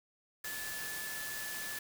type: tone in noise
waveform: sine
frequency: 1734 Hz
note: A6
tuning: 26 cents flat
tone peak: -42 dBFS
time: 0.44-1.79 s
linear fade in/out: 5 ms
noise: white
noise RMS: -42 dBFS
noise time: 0.44-1.79 s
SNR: -3 dB
effects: none